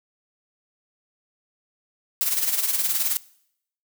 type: noise with tremolo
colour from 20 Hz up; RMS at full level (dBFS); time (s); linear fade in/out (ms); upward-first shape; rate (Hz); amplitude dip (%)
blue; -21; 2.21-3.17; 0; sine; 19; 60
effects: noise-tail reverb RT60 0.7 s tail -21 dB re dry